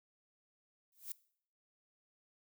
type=noise with exponential growth; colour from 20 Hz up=violet; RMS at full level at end=-39 dBFS; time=0.92-1.12 s; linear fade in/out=2 ms; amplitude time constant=43 ms; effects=noise-tail reverb RT60 0.6 s tail -21 dB re dry